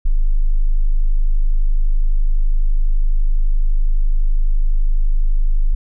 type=tone; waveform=sine; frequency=25.95 Hz; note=G#0; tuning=in tune; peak=-10 dBFS; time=0.05-5.75 s; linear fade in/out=10 ms; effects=none